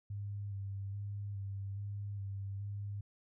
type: tone with vibrato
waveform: sine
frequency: 100 Hz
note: G2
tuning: 35 cents sharp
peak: -38 dBFS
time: 0.1-3.01 s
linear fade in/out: 5 ms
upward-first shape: square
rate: 1.2 Hz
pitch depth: 24 cents each way
effects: none